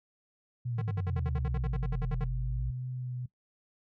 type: exponential two-way sweep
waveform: sine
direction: down then up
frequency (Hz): 125.7 to 41.2 to 59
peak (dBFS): -31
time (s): 0.65-2.71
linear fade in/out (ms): 10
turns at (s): 2.12
type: tone bursts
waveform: square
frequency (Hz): 151.9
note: D#3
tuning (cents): -41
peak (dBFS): -32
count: 16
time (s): 0.78-2.242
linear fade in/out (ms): 5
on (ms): 37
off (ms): 58
type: tone with vibrato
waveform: sine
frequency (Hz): 125.9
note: B2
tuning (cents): +34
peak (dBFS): -34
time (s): 1.08-3.26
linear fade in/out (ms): 5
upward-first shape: triangle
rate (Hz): 1.8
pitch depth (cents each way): 20
effects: noise-tail reverb RT60 0.1 s tail -18 dB re dry + low-pass 2000 Hz 12 dB/octave